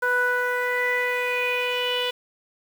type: tone with low-pass filter sweep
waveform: sawtooth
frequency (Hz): 493.9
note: B4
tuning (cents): 0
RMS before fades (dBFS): -24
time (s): 0.02-2.11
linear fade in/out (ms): 10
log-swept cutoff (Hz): 1400 to 3200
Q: 7.2
effects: 7-bit